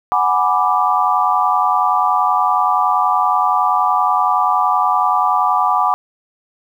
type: chord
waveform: sine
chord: G# half-diminished seventh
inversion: third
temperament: equal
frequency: 740 / 830.6 / 987.8 / 1174.7 Hz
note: F#5 / G#5 / B5 / D6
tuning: 0 / 0 / 0 / 0 cents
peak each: -18 / -19 / -18 / -16 dBFS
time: 0.12-5.94 s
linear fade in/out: 0 ms
effects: 8-bit